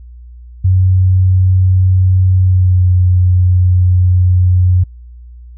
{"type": "tone with pitch glide", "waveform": "sine", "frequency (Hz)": [93, 90.77], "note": ["F#2", "F#2"], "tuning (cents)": [9, -33], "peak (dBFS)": -6, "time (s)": [0.64, 4.84], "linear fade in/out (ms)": 10, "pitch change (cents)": -42, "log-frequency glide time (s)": [2.39, 2.88], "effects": ["added 60 Hz sine -31 dBFS peak until 5.57 s"]}